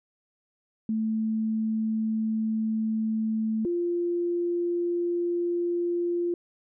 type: tone pair in turn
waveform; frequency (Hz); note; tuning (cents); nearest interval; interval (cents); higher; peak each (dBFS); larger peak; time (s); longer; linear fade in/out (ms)
sine; 220 / 347.3; A3 / F4; 0 / -10; minor sixth; 790; second; -24; neither; 0.89-3.65 / 3.65-6.34; first; 2
effects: none